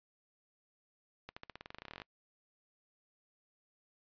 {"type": "accelerating click train", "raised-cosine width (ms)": 0.3, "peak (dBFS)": -29, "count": 19, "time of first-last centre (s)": [1.29, 2.018], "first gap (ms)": 75, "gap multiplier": 0.92, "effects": ["noise-tail reverb RT60 0.1 s tail -26 dB re dry", "resampled to 11025 Hz"]}